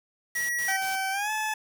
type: noise bursts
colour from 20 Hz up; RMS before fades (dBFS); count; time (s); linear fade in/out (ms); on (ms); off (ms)
white; -40; 3; 0.35-0.958; 2; 140; 94
type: tone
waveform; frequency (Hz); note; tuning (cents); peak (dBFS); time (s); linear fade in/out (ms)
square; 1923; B6; -47; -27; 0.35-0.77; 10
type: tone with pitch glide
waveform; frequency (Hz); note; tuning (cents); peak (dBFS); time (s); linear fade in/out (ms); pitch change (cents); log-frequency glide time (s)
20% pulse; 769 to 863.2; G5 to A5; -33 to -33; -22; 0.68-1.54; 5; +200; 1.11-1.31
effects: none